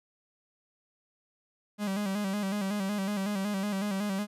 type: tone with vibrato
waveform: 45% pulse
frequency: 200 Hz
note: G3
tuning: 35 cents sharp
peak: -29 dBFS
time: 1.78-4.27 s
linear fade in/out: 50 ms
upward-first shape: square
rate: 5.4 Hz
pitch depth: 64 cents each way
effects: resampled to 32000 Hz